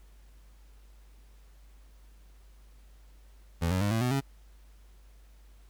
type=tone with pitch steps; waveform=25% pulse; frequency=84 / 92.67 / 102.23 / 112.78 / 124.41 / 137.25 Hz; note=E2 / F#2 / G#2 / A2 / B2 / C#3; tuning=+33 / +3 / -27 / +43 / +13 / -17 cents; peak=-22 dBFS; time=3.61-4.21 s; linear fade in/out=20 ms; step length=100 ms; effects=added 50 Hz sine -52 dBFS peak until 5.69 s + pink hiss -66 dBFS RMS until 5.69 s